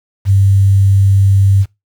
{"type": "tone with quantisation", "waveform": "sine", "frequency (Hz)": 98, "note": "G2", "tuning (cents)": 0, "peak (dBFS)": -6, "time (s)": [0.25, 1.66], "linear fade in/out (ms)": 50, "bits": 6, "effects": ["noise-tail reverb RT60 0.2 s tail -21 dB re dry"]}